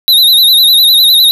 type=tone with vibrato; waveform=square; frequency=3859 Hz; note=B7; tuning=41 cents flat; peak=-4 dBFS; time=0.08-1.31 s; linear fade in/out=0 ms; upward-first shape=sine; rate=9.9 Hz; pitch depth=85 cents each way; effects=none